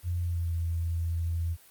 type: tone with pitch glide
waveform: sine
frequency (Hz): 87.31 to 83.75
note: F2 to E2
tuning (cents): 0 to +28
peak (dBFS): -27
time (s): 0.03-1.57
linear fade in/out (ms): 50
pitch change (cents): -72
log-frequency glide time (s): 0.2-0.52
effects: white hiss -56 dBFS RMS until 1.7 s + Opus 32 kbps